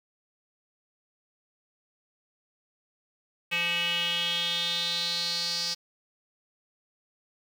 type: tone with band-pass filter sweep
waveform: square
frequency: 172 Hz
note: F3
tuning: 26 cents flat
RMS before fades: -29 dBFS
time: 3.51-5.75 s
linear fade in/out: 20 ms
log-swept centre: 2600 to 4900 Hz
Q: 6.2
effects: 8-bit